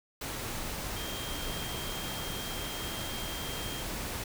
sine tone in noise, 3200 Hz, G7, 35 cents sharp, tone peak -42 dBFS, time 0.96-3.83 s, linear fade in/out 5 ms, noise pink, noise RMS -37 dBFS, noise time 0.21-4.24 s, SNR -8 dB, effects none

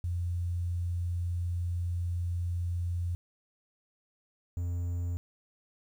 sine / triangle tone pair in turn, 87.31 / 87.31 Hz, F2 / F2, 0 / 0 cents, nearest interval unison, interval 0 cents, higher neither, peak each -29 / -28 dBFS, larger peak second, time 0.04-3.15 / 4.57-5.17 s, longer first, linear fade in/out 0 ms, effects 10-bit

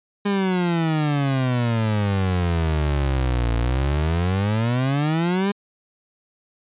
30% pulse exponential two-way sweep, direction down then up, 204.6 to 56.8 to 204.6 Hz, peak -16 dBFS, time 0.25-5.52 s, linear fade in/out 10 ms, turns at 3.55 s, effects resampled to 8000 Hz

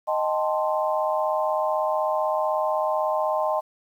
sine chord, A half-diminished seventh, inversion second, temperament equal, 622.3 / 784 / 880 / 1046.5 Hz, Eb5 / G5 / A5 / C6, 0 / 0 / 0 / 0 cents, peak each -24 / -29 / -28 / -28 dBFS, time 0.07-3.61 s, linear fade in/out 20 ms, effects 9-bit

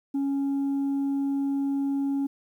sine tone, 277.2 Hz, C#4, in tune, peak -21 dBFS, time 0.14-2.27 s, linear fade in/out 10 ms, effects tanh soft clip ceiling -23 dBFS + 10-bit

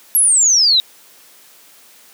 sine exponential sweep, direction down, 11580 to 3759 Hz, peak -9 dBFS, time 0.15-0.8 s, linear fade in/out 0 ms, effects white hiss -46 dBFS RMS until 2.13 s + high-pass 200 Hz 12 dB/octave

